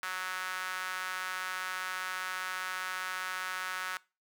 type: tone with high-pass filter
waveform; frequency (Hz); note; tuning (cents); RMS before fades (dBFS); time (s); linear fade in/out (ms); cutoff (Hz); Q
sawtooth; 185; F#3; 0; -37; 0.03-3.97; 0; 1400; 2.8
effects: noise-tail reverb RT60 0.3 s tail -22 dB re dry